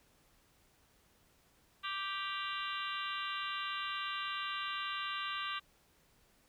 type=harmonic tone with a mistuned harmonic; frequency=391.7 Hz; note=G4; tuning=1 cent flat; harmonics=3 / 4 / 5 / 6 / 7 / 8 / 9 / 10; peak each=-40 / -44 / -48 / -49 / -44 / -47 / -47 / -48 dBFS; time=1.83-5.6 s; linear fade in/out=20 ms; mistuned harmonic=7; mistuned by=+31 cents; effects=pink hiss -69 dBFS RMS until 6.48 s